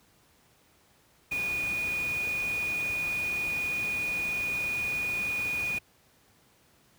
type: tone in noise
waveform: sine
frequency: 2459 Hz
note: D#7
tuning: 21 cents flat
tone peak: -28 dBFS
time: 1.31-5.79 s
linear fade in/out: 10 ms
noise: pink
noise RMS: -41 dBFS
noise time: 1.31-5.79 s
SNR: +10 dB
effects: pink hiss -63 dBFS RMS until 6.98 s + high-pass 60 Hz 12 dB/octave